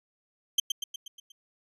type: tone with echo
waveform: 30% pulse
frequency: 3136 Hz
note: G7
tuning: in tune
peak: -17 dBFS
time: 0.58-0.6 s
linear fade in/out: 5 ms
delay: 120 ms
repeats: 6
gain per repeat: -5 dB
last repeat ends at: 1.32 s
effects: resampled to 32000 Hz